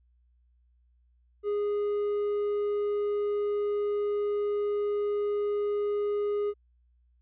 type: tone with hard clipping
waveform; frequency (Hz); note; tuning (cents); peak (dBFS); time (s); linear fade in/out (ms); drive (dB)
sine; 412.3; G#4; -13; -27; 1.43-6.54; 50; 3
effects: added 60 Hz sine -62 dBFS peak until 7.21 s + resampled to 8000 Hz